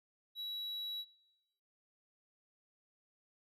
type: tone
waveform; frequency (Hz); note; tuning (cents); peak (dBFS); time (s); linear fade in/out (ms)
triangle; 3900; B7; -23; -38; 0.35-1.05; 50
effects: noise-tail reverb RT60 1.0 s tail -23 dB re dry + resampled to 32000 Hz